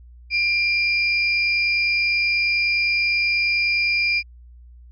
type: tone pair together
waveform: sine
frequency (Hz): 2384 / 4925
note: D7 / D#8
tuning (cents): +25 / -19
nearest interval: octave + minor second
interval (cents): 1256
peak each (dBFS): -18 / -25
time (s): 0.3-4.23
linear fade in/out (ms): 50
effects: added 60 Hz sine -42 dBFS peak until 4.91 s